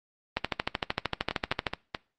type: two click trains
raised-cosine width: 0.3 ms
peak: -9 / -13 dBFS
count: 18 / 4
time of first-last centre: 0.37-1.668 / 1.31-1.948 s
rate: 13.1 / 4.7 Hz
effects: noise-tail reverb RT60 0.4 s tail -23 dB re dry + Opus 24 kbps